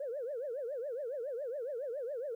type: tone with vibrato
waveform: sine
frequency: 521 Hz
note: C5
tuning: 7 cents flat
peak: -35 dBFS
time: 0-2.35 s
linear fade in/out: 5 ms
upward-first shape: triangle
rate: 7.2 Hz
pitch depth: 290 cents each way
effects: tanh soft clip ceiling -31 dBFS + 12-bit